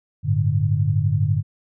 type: chord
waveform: sine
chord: G suspended second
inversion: none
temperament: equal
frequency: 98 / 110 / 146.83 Hz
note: G2 / A2 / D3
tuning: 0 / 0 / 0 cents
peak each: -21 dBFS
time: 0.23-1.43 s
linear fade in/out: 50 ms
effects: none